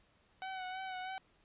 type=tone with vibrato; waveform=sawtooth; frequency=750 Hz; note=F#5; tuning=23 cents sharp; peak=-36 dBFS; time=0.42-1.18 s; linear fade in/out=0 ms; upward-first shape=sine; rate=3.1 Hz; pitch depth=32 cents each way; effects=pink hiss -70 dBFS RMS until 1.44 s + resampled to 8000 Hz